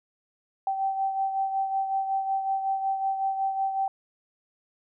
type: beating tone pair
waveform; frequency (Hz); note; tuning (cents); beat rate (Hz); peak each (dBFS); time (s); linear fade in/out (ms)
sine; 775 / 780.4; G5 / G5; -20 / -8; 5.4; -25 / -34; 0.67-3.88; 2
effects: none